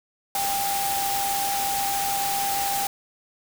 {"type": "tone in noise", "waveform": "sine", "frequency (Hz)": 795, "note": "G5", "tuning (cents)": 24, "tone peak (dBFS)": -25, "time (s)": [0.35, 2.87], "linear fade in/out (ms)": 2, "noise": "white", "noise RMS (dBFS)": -28, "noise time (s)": [0.35, 2.87], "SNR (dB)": 0, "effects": []}